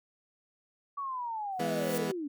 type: linear sweep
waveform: sine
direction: down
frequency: 1142 to 273.3 Hz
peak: -33 dBFS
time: 0.97-2.28 s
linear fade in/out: 10 ms
type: noise with exponential growth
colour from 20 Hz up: blue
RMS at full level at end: -37 dBFS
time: 1.52-1.98 s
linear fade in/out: 2 ms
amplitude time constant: 99 ms
type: chord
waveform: 20% pulse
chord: E major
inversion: none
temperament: equal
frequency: 164.81 / 207.7 / 246.9 Hz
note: E3 / G#3 / B3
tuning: 0 / 0 / 0 cents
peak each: -31 dBFS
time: 1.59-2.12 s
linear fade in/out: 10 ms
effects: none